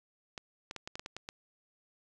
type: clicks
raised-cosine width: 0.2 ms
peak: -23 dBFS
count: 9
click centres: 0.378 / 0.711 / 0.763 / 0.875 / 0.955 / 0.995 / 1.061 / 1.166 / 1.289 s
effects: resampled to 24000 Hz + 9-bit